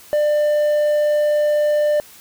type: tone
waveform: triangle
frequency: 596 Hz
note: D5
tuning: 25 cents sharp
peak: -12 dBFS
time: 0.13-2 s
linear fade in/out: 0 ms
effects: white hiss -44 dBFS RMS until 2.2 s